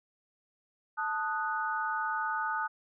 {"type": "chord", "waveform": "sine", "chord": "D# diminished", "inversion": "second", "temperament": "equal", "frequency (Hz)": [880, 1244.5, 1480], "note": ["A5", "D#6", "F#6"], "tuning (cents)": [0, 0, 0], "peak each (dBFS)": -34, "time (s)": [0.97, 2.68], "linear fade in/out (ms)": 20, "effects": []}